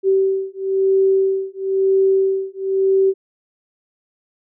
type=beating tone pair; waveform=sine; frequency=385 / 386 Hz; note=G4 / G4; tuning=-31 / -27 cents; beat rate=1 Hz; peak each=-17 dBFS; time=0.03-3.14 s; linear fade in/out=50 ms; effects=none